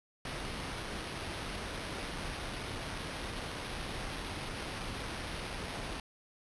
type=noise with sample-and-hold; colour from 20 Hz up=pink; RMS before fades=-40 dBFS; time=0.25-6 s; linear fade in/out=2 ms; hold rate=7350 Hz; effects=resampled to 24000 Hz